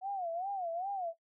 sine tone with vibrato, 730 Hz, F#5, 24 cents flat, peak -34 dBFS, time 0.01-1.14 s, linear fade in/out 50 ms, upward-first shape sine, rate 2.5 Hz, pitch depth 170 cents each way, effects noise-tail reverb RT60 0.1 s tail -18 dB re dry

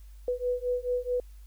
sine beating tone pair, 492.3 / 496.9 Hz, B4 / B4, -6 / +11 cents, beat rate 4.6 Hz, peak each -30 dBFS, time 0.28-1.2 s, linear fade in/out 2 ms, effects added 50 Hz sine -45 dBFS peak until 1.46 s + white hiss -65 dBFS RMS until 1.46 s

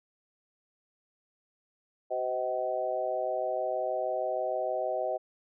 harmonic tone with a mistuned harmonic, 126.4 Hz, B2, 41 cents sharp, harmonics 3 / 4 / 5 / 6, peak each -39 / -34 / -31 / -35 dBFS, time 2.1-5.18 s, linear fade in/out 20 ms, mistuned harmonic 4, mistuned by +21 cents, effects none

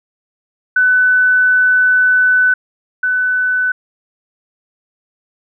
sine tone pair in turn, 1500 / 1500 Hz, F#6 / F#6, +23 / +23 cents, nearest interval unison, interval 0 cents, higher neither, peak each -8 / -12 dBFS, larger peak first, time 0.76-2.54 / 3.03-3.72 s, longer first, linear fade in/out 5 ms, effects none

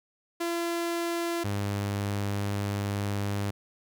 sawtooth tone pair in turn, 340 / 101.08 Hz, F4 / G#2, -46 / -46 cents, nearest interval octave + major sixth, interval 2100 cents, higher first, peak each -24 dBFS, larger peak neither, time 0.4-1.44 / 1.44-3.51 s, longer second, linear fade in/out 10 ms, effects none

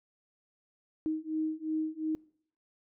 sine beating tone pair, 312.3 / 315.1 Hz, D#4 / D#4, +7 / +22 cents, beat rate 2.8 Hz, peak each -34 / -33 dBFS, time 1.06-2.15 s, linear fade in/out 0 ms, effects noise-tail reverb RT60 0.6 s tail -24 dB re dry

